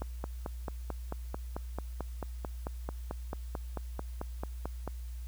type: click train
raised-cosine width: 1 ms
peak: -22 dBFS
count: 23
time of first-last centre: 0.02-4.877 s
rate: 4.53 Hz
effects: added 60 Hz sine -38 dBFS peak until 5.27 s + white hiss -60 dBFS RMS until 5.27 s